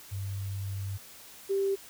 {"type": "tone pair in turn", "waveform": "sine", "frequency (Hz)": [98, 392], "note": ["G2", "G4"], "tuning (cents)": [0, 0], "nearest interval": "2 octaves", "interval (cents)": 2400, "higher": "second", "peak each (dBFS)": [-32, -25], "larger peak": "second", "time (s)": [[0.11, 0.98], [1.49, 1.76]], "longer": "first", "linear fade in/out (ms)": 20, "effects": ["white hiss -50 dBFS RMS until 1.89 s"]}